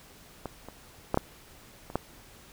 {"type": "clicks", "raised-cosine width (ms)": 1, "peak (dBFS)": [-20, -27, -11, -9, -28, -12], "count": 6, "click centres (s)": [0.457, 0.686, 1.144, 1.174, 1.901, 1.956], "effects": ["pink hiss -53 dBFS RMS until 2.52 s"]}